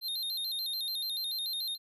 square tone with vibrato, 3914 Hz, B7, 16 cents flat, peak -33 dBFS, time 0.01-1.78 s, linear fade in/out 50 ms, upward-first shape square, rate 6.9 Hz, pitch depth 100 cents each way, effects none

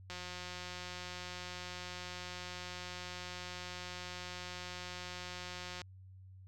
click train, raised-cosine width 0.2 ms, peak -27 dBFS, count 1030, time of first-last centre 0.1-5.817 s, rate 180 Hz, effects added 94 Hz sine -52 dBFS peak until 6.47 s

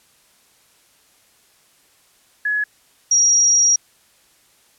sine tone pair in turn, 1692 / 5691 Hz, G#6 / F8, +32 / +32 cents, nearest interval octave + major sixth, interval 2100 cents, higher second, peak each -17 / -11 dBFS, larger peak second, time 2.45-2.64 / 3.11-3.76 s, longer second, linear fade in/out 5 ms, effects white hiss -56 dBFS RMS until 4.78 s + low-pass 12000 Hz 12 dB/octave

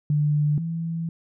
sine tone pair in turn, 148.5 / 165.4 Hz, D3 / E3, +20 / +6 cents, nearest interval major second, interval 186 cents, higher second, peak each -18 / -25 dBFS, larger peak first, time 0.1-0.58 / 0.58-1.09 s, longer second, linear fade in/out 2 ms, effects none

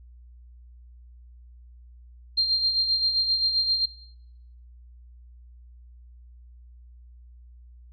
sine tone with tremolo, 4186 Hz, C8, in tune, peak -18 dBFS, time 2.37-3.86 s, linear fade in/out 10 ms, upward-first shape sine, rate 7.6 Hz, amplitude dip 50%, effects noise-tail reverb RT60 0.8 s tail -19 dB re dry + added 60 Hz sine -46 dBFS peak until 7.92 s

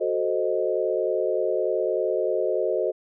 sine chord, F# diminished seventh, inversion none, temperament equal, 370 / 440 / 523.3 / 622.3 Hz, F#4 / A4 / C5 / Eb5, 0 / 0 / 0 / 0 cents, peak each -27 dBFS, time 0-2.92 s, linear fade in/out 20 ms, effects none

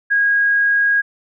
sine tone, 1640 Hz, G#6, 22 cents flat, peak -12 dBFS, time 0.1-1.02 s, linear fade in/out 20 ms, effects none

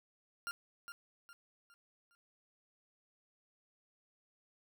40% pulse tone with echo, 1396.9 Hz, F6, in tune, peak -37 dBFS, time 0.47-0.51 s, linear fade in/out 0 ms, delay 410 ms, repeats 4, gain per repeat -8 dB, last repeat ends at 2.15 s, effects none

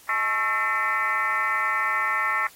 sine tone with frequency modulation, 1568 Hz, G6, in tune, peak -21 dBFS, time 0.09-2.47 s, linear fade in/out 2 ms, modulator 236 Hz, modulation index 2.4, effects white hiss -51 dBFS RMS until 2.55 s + AAC 48 kbps

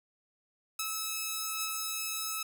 5% pulse beating tone pair, 1297 / 1298.2 Hz, E6 / E6, -28 / -27 cents, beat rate 1.2 Hz, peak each -22 / -29 dBFS, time 0.79-2.43 s, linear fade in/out 5 ms, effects none

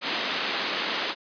white band-pass noise, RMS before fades -29 dBFS, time 0.01-1.15 s, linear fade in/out 50 ms, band 200 to 4200 Hz, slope 24 dB/octave, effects resampled to 11025 Hz

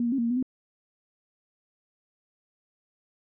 sine tone with pitch steps, 238.7 / 235.1 / 272.2 / 234.3 / 232.8 / 246.4 / 257.5 Hz, A#3 / A#3 / C#4 / A#3 / A#3 / B3 / C4, +41 / +15 / -31 / +9 / -2 / -4 / -28 cents, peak -23 dBFS, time 0-0.427 s, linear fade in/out 2 ms, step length 61 ms, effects none

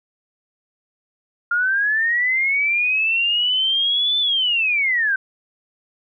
sine linear two-way sweep, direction up then down, 1396.9 to 3538 to 1518 Hz, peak -16 dBFS, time 1.51-5.16 s, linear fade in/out 5 ms, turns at 4.19 s, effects none

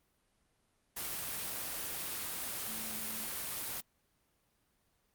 sine tone in noise, 220 Hz, A3, in tune, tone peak -49 dBFS, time 2.67-3.26 s, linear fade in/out 10 ms, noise white, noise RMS -39 dBFS, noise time 0.96-3.81 s, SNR -13 dB, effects pink hiss -75 dBFS RMS until 5.14 s + Opus 32 kbps

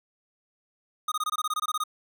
square tone bursts, 1237 Hz, D#6, 10 cents flat, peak -26 dBFS, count 13, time 1.08-1.838 s, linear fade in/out 5 ms, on 38 ms, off 22 ms, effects none

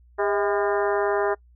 harmonic tone with a mistuned harmonic, 202.1 Hz, G#3, 47 cents flat, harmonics 2 / 3 / 4 / 5 / 6 / 7 / 8 / 9, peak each -23 / -27 / -29 / -31 / -33 / -34 / -35 / -36 dBFS, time 0.18-1.35 s, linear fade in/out 20 ms, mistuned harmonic 3, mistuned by +80 cents, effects noise-tail reverb RT60 0.1 s tail -25 dB re dry + added 60 Hz sine -51 dBFS peak until 1.55 s

